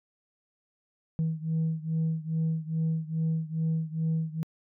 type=beating tone pair; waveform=sine; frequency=160 / 162.4 Hz; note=D#3 / E3; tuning=+49 / -26 cents; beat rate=2.4 Hz; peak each=-27 / -29 dBFS; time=1.19-4.43 s; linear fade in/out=0 ms; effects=tanh soft clip ceiling -22 dBFS